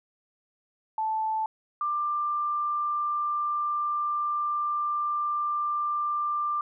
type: tone pair in turn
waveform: sine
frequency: 876 / 1187.1 Hz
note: A5 / D6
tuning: -8 / +18 cents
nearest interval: perfect fourth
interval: 526 cents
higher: second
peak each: -25 dBFS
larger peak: neither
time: 0.98-1.46 / 1.81-6.61 s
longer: second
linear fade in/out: 2 ms
effects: none

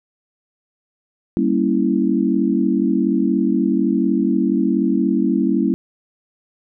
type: chord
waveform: sine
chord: G diminished seventh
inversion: none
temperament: equal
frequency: 196 / 233.1 / 277.2 / 329.6 Hz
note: G3 / Bb3 / Db4 / Fb4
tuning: 0 / 0 / 0 / 0 cents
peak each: -20 dBFS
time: 1.37-5.74 s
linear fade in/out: 0 ms
effects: none

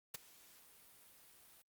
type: noise with ADSR envelope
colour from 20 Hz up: white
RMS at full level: -41 dBFS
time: 0.14-1.62 s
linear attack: 6 ms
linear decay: 16 ms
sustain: -22 dB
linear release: 4 ms
effects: Opus 48 kbps

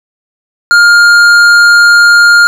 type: tone with tanh clipping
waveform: triangle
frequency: 1410 Hz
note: F6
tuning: 16 cents sharp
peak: -3 dBFS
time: 0.71-2.47 s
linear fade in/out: 0 ms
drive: 15 dB
effects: none

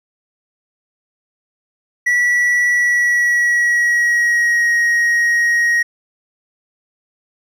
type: tone with pitch glide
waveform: triangle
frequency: 1947 to 1885 Hz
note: B6 to A#6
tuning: -25 to +19 cents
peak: -10 dBFS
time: 2.06-5.83 s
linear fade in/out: 10 ms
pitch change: -56 cents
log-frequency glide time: 2.7-4.73 s
effects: none

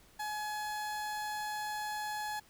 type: tone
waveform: 30% pulse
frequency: 846 Hz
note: G#5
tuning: 32 cents sharp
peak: -33 dBFS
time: 0.19-2.4 s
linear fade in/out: 10 ms
effects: pink hiss -62 dBFS RMS until 2.49 s

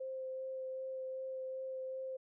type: tone with vibrato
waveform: sine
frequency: 523.3 Hz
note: C5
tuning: in tune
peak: -39 dBFS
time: 0-2.17 s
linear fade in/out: 10 ms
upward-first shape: sine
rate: 2.6 Hz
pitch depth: 9 cents each way
effects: none

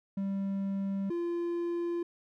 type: tone pair in turn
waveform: triangle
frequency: 196 / 344 Hz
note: G3 / F4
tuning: 0 / -26 cents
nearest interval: minor seventh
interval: 974 cents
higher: second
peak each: -28 dBFS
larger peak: neither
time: 0.17-1.1 / 1.1-2.03 s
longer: neither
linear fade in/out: 5 ms
effects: none

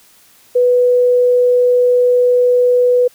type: tone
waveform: sine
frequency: 493.6 Hz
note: B4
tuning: 1 cent flat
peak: -8 dBFS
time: 0.55-3.08 s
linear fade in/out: 10 ms
effects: white hiss -48 dBFS RMS until 3.14 s

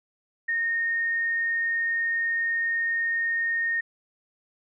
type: tone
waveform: sine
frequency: 1844 Hz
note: A#6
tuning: 19 cents flat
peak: -23 dBFS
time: 0.48-3.81 s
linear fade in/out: 10 ms
effects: none

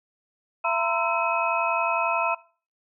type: tone cluster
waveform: sine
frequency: 674 / 931 / 1022 / 1327 / 2546 Hz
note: E5 / A#5 / C6 / E6 / D#7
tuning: +38 / -2 / -41 / +11 / +39 cents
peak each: -28 dBFS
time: 0.64-2.35 s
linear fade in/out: 10 ms
effects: noise-tail reverb RT60 0.4 s tail -21 dB re dry

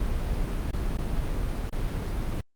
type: noise with dropouts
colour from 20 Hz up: brown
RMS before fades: -28 dBFS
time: 0-2.41 s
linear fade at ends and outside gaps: 5 ms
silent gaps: 0.712-0.731 / 0.974-0.984 / 1.697-1.724 s
effects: Opus 48 kbps

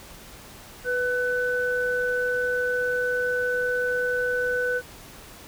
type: tone pair together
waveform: sine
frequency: 494.4 / 1500 Hz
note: B4 / F#6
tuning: +2 / +23 cents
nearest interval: octave + perfect fifth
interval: 1921 cents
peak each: -25 dBFS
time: 0.84-4.82 s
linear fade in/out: 50 ms
effects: pink hiss -45 dBFS RMS until 5.47 s

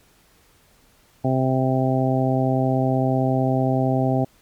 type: harmonic tone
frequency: 130.81 Hz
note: C3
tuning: in tune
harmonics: 1 / 2 / 3 / 4 / 5 / 6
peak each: -21 / -22 / -28 / -29 / -25 / -27 dBFS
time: 1.24-4.25 s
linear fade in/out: 10 ms
effects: pink hiss -57 dBFS RMS until 4.41 s + MP3 96 kbps

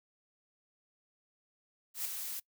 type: noise with ADSR envelope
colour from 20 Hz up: blue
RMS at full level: -34 dBFS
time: 1.94-2.4 s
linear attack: 110 ms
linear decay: 8 ms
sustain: -6 dB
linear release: 9 ms
effects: noise-tail reverb RT60 0.1 s tail -23 dB re dry

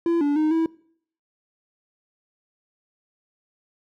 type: tone with pitch steps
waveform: triangle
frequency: 337.8 / 288.6 / 309.1 / 325.6 Hz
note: E4 / D4 / D#4 / E4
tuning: +42 / -30 / -11 / -21 cents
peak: -16 dBFS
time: 0.06-0.66 s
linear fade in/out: 2 ms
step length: 150 ms
effects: noise-tail reverb RT60 0.6 s tail -22 dB re dry

